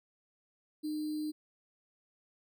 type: tone with sample-and-hold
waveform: sine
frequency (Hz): 305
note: D#4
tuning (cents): -34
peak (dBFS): -33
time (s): 0.83-1.32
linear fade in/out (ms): 20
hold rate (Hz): 4410
effects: none